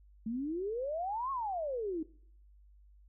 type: exponential two-way sweep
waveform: sine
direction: up then down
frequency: 215 to 1112 to 305.1 Hz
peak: -33 dBFS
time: 0.26-2.03 s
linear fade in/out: 5 ms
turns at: 1.31 s
effects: noise-tail reverb RT60 0.6 s tail -21 dB re dry + added 50 Hz sine -57 dBFS peak until 3.08 s